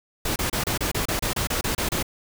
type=noise bursts; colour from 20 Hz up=pink; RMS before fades=-25 dBFS; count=13; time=0.25-2.028 s; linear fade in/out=5 ms; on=110 ms; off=29 ms; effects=none